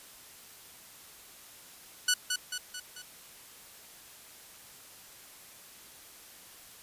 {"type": "tone with echo", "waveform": "10% pulse", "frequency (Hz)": 1480, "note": "F#6", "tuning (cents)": 0, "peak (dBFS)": -15, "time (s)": [2.08, 2.14], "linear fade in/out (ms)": 5, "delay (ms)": 220, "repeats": 4, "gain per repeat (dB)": -5, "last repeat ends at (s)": 3.02, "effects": ["white hiss -52 dBFS RMS until 6.82 s", "resampled to 32000 Hz"]}